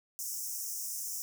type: high-pass noise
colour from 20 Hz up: pink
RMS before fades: -38 dBFS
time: 0.19-1.22 s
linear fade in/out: 0 ms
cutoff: 5400 Hz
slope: 96 dB/octave
effects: none